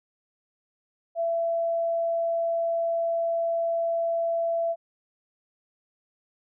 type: tone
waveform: sine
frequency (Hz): 670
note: E5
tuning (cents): +28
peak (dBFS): -23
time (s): 1.15-4.76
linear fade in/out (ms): 50
effects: none